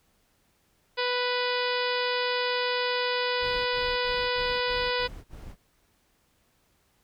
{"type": "harmonic tone", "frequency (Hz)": 493.9, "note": "B4", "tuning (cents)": 0, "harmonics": [1, 2, 3, 4, 5, 6, 7, 8, 9, 10], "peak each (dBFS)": [-29, -32, -34, -35, -36, -37, -37, -38, -39, -39], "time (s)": [0.97, 5.08], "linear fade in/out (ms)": 20}
{"type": "noise bursts", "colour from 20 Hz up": "brown", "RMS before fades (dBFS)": -41, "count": 7, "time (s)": [3.4, 5.56], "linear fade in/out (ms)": 50, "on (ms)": 270, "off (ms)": 45}
{"effects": ["pink hiss -68 dBFS RMS until 7.03 s"]}